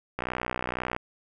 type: click train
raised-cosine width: 0.5 ms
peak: -14 dBFS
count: 49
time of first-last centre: 0.19-0.964 s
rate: 62 Hz
effects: none